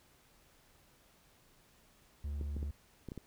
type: tone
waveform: triangle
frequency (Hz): 72.3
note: D2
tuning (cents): -27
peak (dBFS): -34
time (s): 2.24-2.71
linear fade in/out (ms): 5
type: clicks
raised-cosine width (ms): 3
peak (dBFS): -30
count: 6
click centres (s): 2.412 / 2.566 / 2.629 / 3.087 / 3.119 / 3.177
effects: pink hiss -66 dBFS RMS until 3.26 s